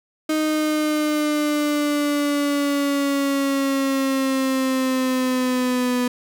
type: linear sweep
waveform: 35% pulse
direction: down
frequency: 311.1 to 246.9 Hz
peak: -17 dBFS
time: 0.29-6.08 s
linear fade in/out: 5 ms
effects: none